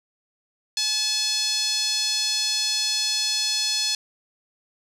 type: tone with band-pass filter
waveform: 5% pulse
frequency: 860 Hz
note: A5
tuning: 40 cents flat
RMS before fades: -24 dBFS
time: 0.77-3.95 s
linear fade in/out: 2 ms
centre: 4500 Hz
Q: 2.3
effects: none